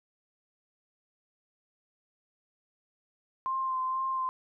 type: tone with vibrato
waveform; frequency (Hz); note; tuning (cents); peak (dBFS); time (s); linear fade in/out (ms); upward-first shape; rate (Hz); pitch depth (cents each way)
sine; 1046.5; C6; 0; -28; 3.46-4.29; 0; sine; 2.1; 19
effects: none